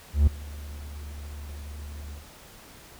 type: tone with ADSR envelope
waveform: triangle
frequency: 73.2 Hz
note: D2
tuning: 5 cents flat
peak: -11 dBFS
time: 0.13-2.28 s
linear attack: 140 ms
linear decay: 9 ms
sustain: -23 dB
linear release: 160 ms
effects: pink hiss -49 dBFS RMS until 2.99 s